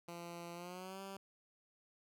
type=tone with pitch glide; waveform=10% pulse; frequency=171.5 to 194.74 Hz; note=F3 to G3; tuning=-31 to -11 cents; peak=-38 dBFS; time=0.08-1.17 s; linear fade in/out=5 ms; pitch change=+220 cents; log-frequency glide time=0.54-1.01 s; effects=none